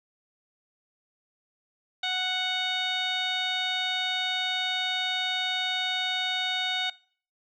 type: tone with low-pass filter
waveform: 15% pulse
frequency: 740 Hz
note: F#5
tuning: in tune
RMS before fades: -29 dBFS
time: 2.03-6.9 s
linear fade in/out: 5 ms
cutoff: 4000 Hz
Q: 9.8
effects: noise-tail reverb RT60 0.5 s tail -23 dB re dry